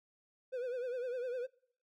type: tone with vibrato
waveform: triangle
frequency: 497.8 Hz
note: B4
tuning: 14 cents sharp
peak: -34 dBFS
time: 0.52-1.47 s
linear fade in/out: 20 ms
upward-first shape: triangle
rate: 9.9 Hz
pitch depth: 100 cents each way
effects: noise-tail reverb RT60 0.6 s tail -24 dB re dry